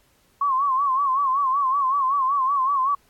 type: tone with vibrato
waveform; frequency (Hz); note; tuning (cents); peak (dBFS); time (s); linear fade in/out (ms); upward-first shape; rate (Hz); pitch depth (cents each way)
sine; 1088; C#6; -33; -18; 0.41-2.95; 5; sine; 5.3; 100
effects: pink hiss -61 dBFS RMS until 3.09 s + AAC 64 kbps